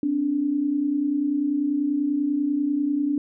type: tone pair together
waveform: sine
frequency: 260.5 / 290.7 Hz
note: C4 / D4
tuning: -7 / -18 cents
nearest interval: major second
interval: 189 cents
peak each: -28 / -21 dBFS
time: 0.03-3.18 s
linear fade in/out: 2 ms
effects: none